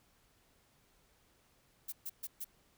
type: noise bursts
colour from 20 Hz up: violet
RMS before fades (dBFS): -41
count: 4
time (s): 1.88-2.446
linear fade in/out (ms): 10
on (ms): 44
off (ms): 130
effects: pink hiss -70 dBFS RMS until 2.77 s